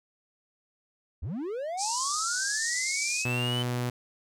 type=linear sweep; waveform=triangle; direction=up; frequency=58.27 to 3056 Hz; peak=-29 dBFS; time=1.22-3.63 s; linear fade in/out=10 ms
type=band-pass noise; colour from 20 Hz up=white; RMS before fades=-32 dBFS; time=1.77-3.26 s; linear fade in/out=50 ms; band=4500 to 8200 Hz; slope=48 dB/octave
type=tone; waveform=sawtooth; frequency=122.8 Hz; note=B2; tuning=9 cents flat; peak=-24 dBFS; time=3.25-3.9 s; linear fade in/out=5 ms
effects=none